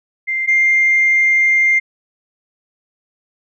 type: tone pair in turn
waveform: sine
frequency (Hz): 2093 / 2104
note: C7 / C7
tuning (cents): 0 / +9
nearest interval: unison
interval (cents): 9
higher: second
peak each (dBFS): -16 / -9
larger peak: second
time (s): 0.27-0.47 / 0.47-1.8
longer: second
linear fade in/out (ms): 20
effects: tanh soft clip ceiling -5 dBFS